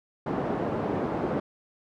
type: band-pass noise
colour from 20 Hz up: pink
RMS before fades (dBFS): -29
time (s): 0.26-1.4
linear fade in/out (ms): 5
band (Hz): 190 to 760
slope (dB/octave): 12
effects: none